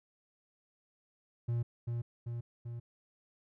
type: tone with echo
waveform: triangle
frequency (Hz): 118.3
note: A#2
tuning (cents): +26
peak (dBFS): -28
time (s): 1.48-1.63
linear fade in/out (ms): 10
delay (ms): 390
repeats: 3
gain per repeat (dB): -3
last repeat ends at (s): 2.8
effects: none